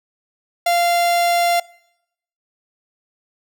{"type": "tone", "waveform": "45% pulse", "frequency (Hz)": 693, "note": "F5", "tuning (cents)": -14, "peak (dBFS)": -14, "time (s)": [0.66, 1.6], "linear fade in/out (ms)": 5, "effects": ["noise-tail reverb RT60 0.8 s tail -23 dB re dry"]}